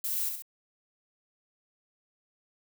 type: noise with echo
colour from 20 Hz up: violet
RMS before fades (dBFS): -32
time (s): 0.04-0.29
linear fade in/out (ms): 2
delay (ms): 66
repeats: 2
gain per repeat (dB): -5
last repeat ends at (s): 0.422
effects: none